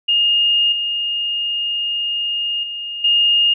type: tone with level steps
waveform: sine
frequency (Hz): 2838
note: F7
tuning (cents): +27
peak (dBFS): -12 / -18 / -24 / -11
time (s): 0.08-3.54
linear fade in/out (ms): 10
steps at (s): 0.72 / 2.63 / 3.04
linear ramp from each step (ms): 5
effects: none